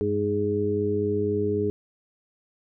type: harmonic tone with a mistuned harmonic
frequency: 103.83 Hz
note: G#2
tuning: in tune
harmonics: 1 / 2 / 3 / 4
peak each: -30 / -31 / -30 / -24 dBFS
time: 0.01-1.7 s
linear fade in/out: 0 ms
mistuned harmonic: 1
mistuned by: -85 cents
effects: none